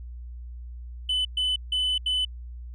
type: tone bursts at uneven times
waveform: sine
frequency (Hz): 3010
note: F#7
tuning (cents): +29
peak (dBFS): -20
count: 4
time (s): 1.09-1.25 / 1.37-1.56 / 1.72-1.98 / 2.06-2.25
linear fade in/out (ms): 5
effects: tanh soft clip ceiling -21 dBFS + added 60 Hz sine -36 dBFS peak until 2.74 s